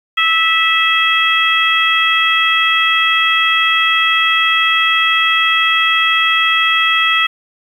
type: harmonic tone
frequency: 654 Hz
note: E5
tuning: 14 cents flat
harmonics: 2 / 3 / 4 / 5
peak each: -16 / -16 / -16 / -16 dBFS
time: 0.17-7.27 s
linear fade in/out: 10 ms
effects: 7-bit